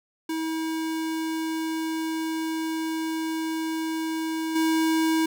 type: tone with level steps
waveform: square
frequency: 321.1 Hz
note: E4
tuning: 45 cents flat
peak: -27 / -21 dBFS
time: 0.29-5.26 s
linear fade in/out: 5 ms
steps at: 4.55 s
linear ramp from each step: 10 ms
effects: none